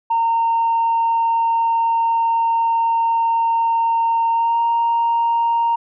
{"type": "tone with pitch glide", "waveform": "sine", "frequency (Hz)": [918, 929.7], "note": ["A#5", "A#5"], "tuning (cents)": [-27, -5], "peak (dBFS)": -13, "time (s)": [0.1, 5.76], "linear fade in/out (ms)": 10, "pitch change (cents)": 22, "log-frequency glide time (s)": [4.31, 4.59], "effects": ["tanh soft clip ceiling -11 dBFS"]}